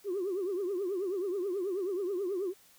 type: tone with vibrato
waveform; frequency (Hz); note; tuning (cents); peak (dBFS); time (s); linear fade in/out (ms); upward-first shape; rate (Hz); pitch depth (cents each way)
sine; 378.4; F#4; +39; -29; 0.04-2.54; 50; triangle; 9.3; 180
effects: tanh soft clip ceiling -27 dBFS + white hiss -61 dBFS RMS until 2.78 s